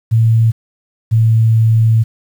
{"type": "tone pair in turn", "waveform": "sine", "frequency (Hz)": [113.2, 112.29], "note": ["A2", "A2"], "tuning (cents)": [50, 36], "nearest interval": "unison", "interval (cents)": 14, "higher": "first", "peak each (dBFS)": -7, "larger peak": "neither", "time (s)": [[0.11, 0.52], [1.11, 2.04]], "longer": "second", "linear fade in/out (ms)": 20, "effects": ["7-bit"]}